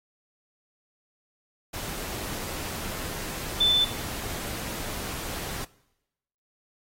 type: tone in noise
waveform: sine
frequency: 3520 Hz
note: A7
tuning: in tune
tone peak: -18 dBFS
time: 3.6-3.85 s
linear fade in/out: 10 ms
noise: pink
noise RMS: -35 dBFS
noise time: 1.73-5.65 s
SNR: +14 dB
effects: noise-tail reverb RT60 0.9 s tail -22 dB re dry + AAC 48 kbps